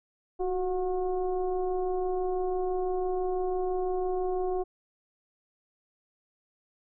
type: tone with frequency modulation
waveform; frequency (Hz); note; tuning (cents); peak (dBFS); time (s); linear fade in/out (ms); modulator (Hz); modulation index
sine; 370; F#4; 0; -26; 0.39-4.64; 20; 357; 0.89
effects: none